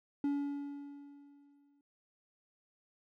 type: tone with exponential decay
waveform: triangle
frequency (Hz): 284.4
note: C#4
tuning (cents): +45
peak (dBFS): -27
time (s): 0.24-1.81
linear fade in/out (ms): 2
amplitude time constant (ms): 340
effects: none